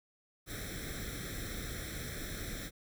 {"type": "noise with comb filter", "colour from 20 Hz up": "pink", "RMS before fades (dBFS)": -41, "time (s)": [0.46, 2.71], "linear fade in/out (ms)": 50, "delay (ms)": 0.53, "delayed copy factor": 1, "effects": []}